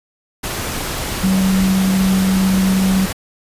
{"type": "tone in noise", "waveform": "sine", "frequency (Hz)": 190, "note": "F#3", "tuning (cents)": 46, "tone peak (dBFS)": -12, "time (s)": [1.23, 3.06], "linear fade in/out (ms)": 10, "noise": "pink", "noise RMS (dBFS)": -23, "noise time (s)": [0.43, 3.13], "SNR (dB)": 8, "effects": ["resampled to 32000 Hz"]}